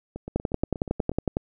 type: two click trains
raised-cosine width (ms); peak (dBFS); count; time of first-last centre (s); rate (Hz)
2; -10 / -21; 12 / 9; 0.36-1.369 / 0.16-1.117; 10.9 / 8.36
effects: none